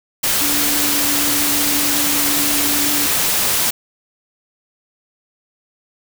sine tone in noise, 290 Hz, D4, 22 cents flat, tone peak -24 dBFS, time 0.41-3.07 s, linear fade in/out 10 ms, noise white, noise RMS -17 dBFS, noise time 0.23-3.71 s, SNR -10 dB, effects none

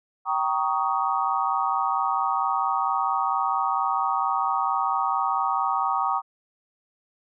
sine chord, Eb dominant seventh, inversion first, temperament just, 777.8 / 933.4 / 1120.1 / 1244.5 Hz, G5 / Bb5 / Db6 / Eb6, -14 / +2 / +18 / 0 cents, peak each -27 / -27 / -27 / -27 dBFS, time 0.25-6.22 s, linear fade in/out 50 ms, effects none

